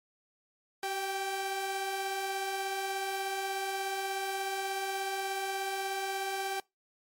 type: tone pair together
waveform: sawtooth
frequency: 384.1 / 784.8 Hz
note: G4 / G5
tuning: -35 / +2 cents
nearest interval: octave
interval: 1237 cents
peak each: -33 / -30 dBFS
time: 0.83-6.6 s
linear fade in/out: 2 ms
effects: noise-tail reverb RT60 0.2 s tail -24 dB re dry + MP3 64 kbps